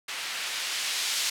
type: noise with low-pass filter sweep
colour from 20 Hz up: violet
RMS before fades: -31 dBFS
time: 0.08-1.3 s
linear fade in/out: 5 ms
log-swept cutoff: 2100 to 4100 Hz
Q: 0.8
effects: none

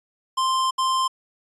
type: tone bursts at uneven times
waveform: square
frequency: 1046.5 Hz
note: C6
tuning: in tune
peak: -20 dBFS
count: 2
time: 0.37-0.71 / 0.78-1.08 s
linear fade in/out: 10 ms
effects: resampled to 24000 Hz

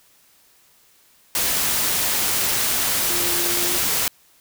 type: tone in noise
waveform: sine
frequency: 349.2 Hz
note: F4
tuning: in tune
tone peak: -30 dBFS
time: 3.1-3.78 s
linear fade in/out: 2 ms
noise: white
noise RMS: -21 dBFS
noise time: 1.35-4.08 s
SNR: -12 dB
effects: white hiss -56 dBFS RMS until 4.4 s

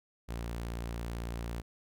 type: tone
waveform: sawtooth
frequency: 58 Hz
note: A#1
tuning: 8 cents flat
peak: -32 dBFS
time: 0.28-1.62 s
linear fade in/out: 20 ms
effects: none

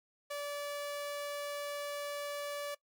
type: tone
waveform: sawtooth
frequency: 578 Hz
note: D5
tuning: 28 cents flat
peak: -33 dBFS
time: 0.3-2.75 s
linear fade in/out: 10 ms
effects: noise-tail reverb RT60 0.1 s tail -20 dB re dry + MP3 96 kbps

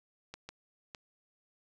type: clicks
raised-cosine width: 0.2 ms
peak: -26 dBFS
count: 3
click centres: 0.34 / 0.49 / 0.948 s
effects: none

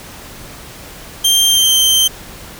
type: tone with pitch glide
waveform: sawtooth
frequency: 3169 to 3127 Hz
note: G7 to G7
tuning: +18 to -5 cents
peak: -6 dBFS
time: 1.24-2.08 s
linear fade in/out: 10 ms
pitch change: -23 cents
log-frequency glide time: 1.47-1.76 s
effects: pink hiss -34 dBFS RMS until 2.59 s

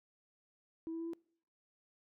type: tone with pitch steps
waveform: sine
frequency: 326.1 / 328.9 / 331.8 / 334.7 Hz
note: E4 / E4 / E4 / E4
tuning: -19 / -4 / +11 / +26 cents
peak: -37 dBFS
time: 0.87-1.134 s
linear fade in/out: 0 ms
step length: 66 ms
effects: noise-tail reverb RT60 0.6 s tail -26 dB re dry + tanh soft clip ceiling -35 dBFS

